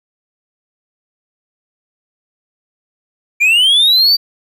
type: linear sweep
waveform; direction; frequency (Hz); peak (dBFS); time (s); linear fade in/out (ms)
triangle; up; 2337 to 4672; -6; 3.4-4.17; 20
effects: none